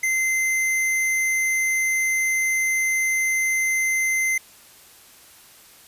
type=tone; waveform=square; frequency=2072 Hz; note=C7; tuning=17 cents flat; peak=-20 dBFS; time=0.03-4.38 s; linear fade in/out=5 ms; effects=white hiss -49 dBFS RMS until 5.87 s + resampled to 32000 Hz